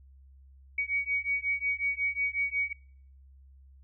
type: beating tone pair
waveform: sine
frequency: 2249 / 2254.5 Hz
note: C#7 / C#7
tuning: +24 / +29 cents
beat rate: 5.5 Hz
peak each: -31 dBFS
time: 0.78-2.73 s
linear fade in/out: 5 ms
effects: noise-tail reverb RT60 0.6 s tail -25 dB re dry + added 67 Hz sine -52 dBFS peak until 3.83 s